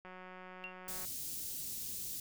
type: click train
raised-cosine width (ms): 0.5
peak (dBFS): -36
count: 185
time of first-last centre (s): 0.05-1.05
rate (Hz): 184
type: tone with exponential decay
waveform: sine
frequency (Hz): 2752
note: F7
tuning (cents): -26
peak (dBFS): -38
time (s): 0.64-0.79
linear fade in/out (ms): 0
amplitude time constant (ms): 32
type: band-stop noise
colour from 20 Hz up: white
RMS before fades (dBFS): -42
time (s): 0.88-2.2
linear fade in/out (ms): 2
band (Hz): 260 to 5100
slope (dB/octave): 12
effects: none